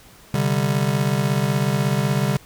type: chord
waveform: square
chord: C suspended second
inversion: none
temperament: just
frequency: 130.81 / 147.16 / 196.22 Hz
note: C3 / D3 / G3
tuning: 0 / +4 / +2 cents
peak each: -23 / -23 / -24 dBFS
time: 0.34-2.37 s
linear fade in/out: 2 ms
effects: pink hiss -48 dBFS RMS until 2.45 s